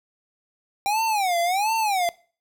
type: tone with vibrato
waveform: square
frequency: 784 Hz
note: G5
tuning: in tune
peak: -21 dBFS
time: 0.86-2.09 s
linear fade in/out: 0 ms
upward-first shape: sine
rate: 1.4 Hz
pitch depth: 240 cents each way
effects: noise-tail reverb RT60 0.4 s tail -21 dB re dry